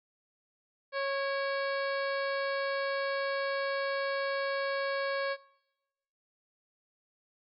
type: harmonic tone with a mistuned harmonic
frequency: 550 Hz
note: C#5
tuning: 14 cents flat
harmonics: 1 / 2 / 3 / 4 / 5 / 6 / 7 / 8 / 9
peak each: -32 / -37 / -37 / -42 / -50 / -50 / -51 / -45 / -55 dBFS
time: 0.92-5.37 s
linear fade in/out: 50 ms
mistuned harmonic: 4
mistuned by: +59 cents
effects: noise-tail reverb RT60 1.0 s tail -23 dB re dry